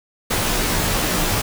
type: noise with comb filter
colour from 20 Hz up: pink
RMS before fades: -20 dBFS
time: 0.3-1.42 s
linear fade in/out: 10 ms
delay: 15 ms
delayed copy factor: -0.75
effects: none